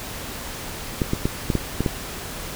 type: clicks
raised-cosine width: 3 ms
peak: -7 dBFS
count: 7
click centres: 1.018 / 1.134 / 1.255 / 1.502 / 1.553 / 1.806 / 1.862 s
effects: pink hiss -33 dBFS RMS until 2.55 s